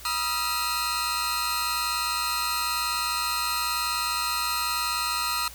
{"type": "tone cluster", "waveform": "sawtooth", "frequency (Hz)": [965, 1255, 1354, 4183], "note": ["B5", "D#6", "E6", "C8"], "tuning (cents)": [-40, 15, 46, -1], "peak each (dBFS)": [-29, -26, -29, -27], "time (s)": [0.05, 5.48], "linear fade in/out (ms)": 2, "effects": ["added 60 Hz sine -47 dBFS peak until 5.54 s", "white hiss -45 dBFS RMS until 5.54 s"]}